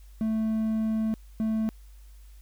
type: tone bursts at uneven times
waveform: triangle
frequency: 220 Hz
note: A3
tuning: in tune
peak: -22 dBFS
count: 2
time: 0.21-1.14 / 1.4-1.69 s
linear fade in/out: 0 ms
effects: added 50 Hz sine -46 dBFS peak until 2.41 s + white hiss -63 dBFS RMS until 2.41 s